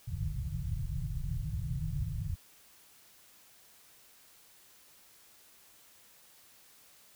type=low-pass noise; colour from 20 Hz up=white; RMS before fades=-35 dBFS; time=0.07-2.36 s; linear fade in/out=20 ms; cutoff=160 Hz; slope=96 dB/octave; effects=white hiss -60 dBFS RMS until 7.15 s